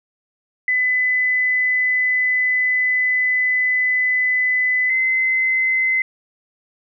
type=tone pair in turn; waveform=sine; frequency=2007 / 2052 Hz; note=B6 / C7; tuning=+27 / -34 cents; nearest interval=unison; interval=39 cents; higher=second; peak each=-15 dBFS; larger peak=neither; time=0.68-4.9 / 4.9-6.02 s; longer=first; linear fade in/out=2 ms; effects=none